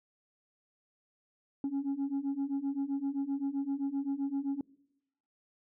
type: beating tone pair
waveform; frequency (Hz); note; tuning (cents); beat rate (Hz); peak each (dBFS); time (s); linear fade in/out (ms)
sine; 272.6 / 280.3; C#4 / C#4; -29 / +19; 7.7; -33 / -31; 1.64-4.61; 2
effects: noise-tail reverb RT60 0.9 s tail -25 dB re dry + tanh soft clip ceiling -28 dBFS